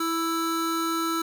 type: tone pair together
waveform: square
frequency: 329.6 / 1322.6 Hz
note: E4 / E6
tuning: 0 / +5 cents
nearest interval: 2 octaves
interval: 2405 cents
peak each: -28 dBFS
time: 0-1.22 s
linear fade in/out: 5 ms
effects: none